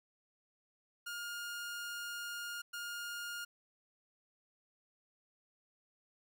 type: tone bursts at uneven times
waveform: sawtooth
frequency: 1417 Hz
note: F6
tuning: 25 cents sharp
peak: -37 dBFS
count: 2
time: 1.06-2.62 / 2.73-3.45 s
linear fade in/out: 10 ms
effects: none